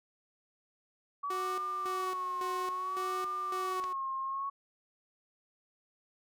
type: tone with vibrato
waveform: sine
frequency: 1131 Hz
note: C#6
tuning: 34 cents sharp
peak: -33 dBFS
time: 1.23-4.5 s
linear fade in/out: 10 ms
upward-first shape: sine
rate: 0.6 Hz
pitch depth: 100 cents each way
type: tone with tremolo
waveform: sawtooth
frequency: 370 Hz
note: F#4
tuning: in tune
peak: -33 dBFS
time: 1.3-3.93 s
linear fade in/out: 5 ms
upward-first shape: square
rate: 1.8 Hz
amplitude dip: 70%
type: clicks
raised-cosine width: 0.2 ms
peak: -28 dBFS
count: 2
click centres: 3.839 / 3.842 s
effects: none